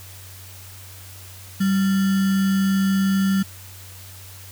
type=tone with sample-and-hold; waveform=sine; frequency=193.6 Hz; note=G3; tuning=21 cents flat; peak=-16 dBFS; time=1.6-3.43 s; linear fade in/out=10 ms; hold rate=1575 Hz; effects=added 94 Hz sine -41 dBFS peak until 4.51 s + white hiss -43 dBFS RMS until 4.51 s